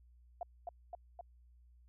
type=tone with echo; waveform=sine; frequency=698.5 Hz; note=F5; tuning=in tune; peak=-37 dBFS; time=0.41-0.43 s; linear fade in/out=2 ms; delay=260 ms; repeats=3; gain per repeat=-2 dB; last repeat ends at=1.21 s; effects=added 60 Hz sine -60 dBFS peak until 1.88 s